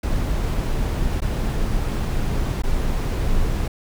brown noise with dropouts, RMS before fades -21 dBFS, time 0.03-3.68 s, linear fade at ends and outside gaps 5 ms, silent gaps 1.205-1.218 / 2.621-2.635 s, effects none

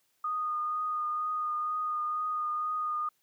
sine tone with vibrato, 1231 Hz, D#6, 19 cents flat, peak -29 dBFS, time 0.24-3.09 s, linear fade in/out 5 ms, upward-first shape triangle, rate 2.1 Hz, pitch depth 18 cents each way, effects white hiss -73 dBFS RMS until 3.22 s + high-pass 60 Hz 12 dB/octave

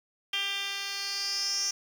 10% pulse tone with band-pass filter sweep, 396.9 Hz, G4, 22 cents sharp, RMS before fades -32 dBFS, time 0.33-1.71 s, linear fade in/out 5 ms, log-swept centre 3200 to 5800 Hz, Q 8.3, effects 8-bit

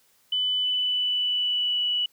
sine tone with pitch glide, 3000 to 2950 Hz, F#7 to F#7, +23 to -6 cents, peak -22 dBFS, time 0.32-2.06 s, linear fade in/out 5 ms, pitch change -29 cents, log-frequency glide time 0.59-1.84 s, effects white hiss -63 dBFS RMS until 2.12 s + high-pass 60 Hz 12 dB/octave

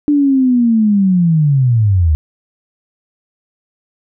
sine linear sweep, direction down, 296.8 to 73.42 Hz, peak -8 dBFS, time 0.08-2.15 s, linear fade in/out 0 ms, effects none

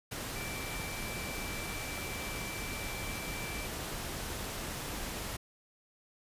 sine tone in noise, 2336 Hz, D7, 10 cents flat, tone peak -43 dBFS, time 0.35-3.67 s, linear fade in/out 10 ms, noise pink, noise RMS -39 dBFS, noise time 0.11-5.37 s, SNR -7 dB, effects resampled to 32000 Hz

